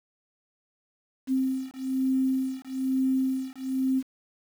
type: beating tone pair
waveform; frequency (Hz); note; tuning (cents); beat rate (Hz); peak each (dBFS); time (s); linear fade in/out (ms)
sine; 262.2 / 263.3; C4 / C4; +4 / +11; 1.1; -27; 1.27-4.03; 50
effects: 8-bit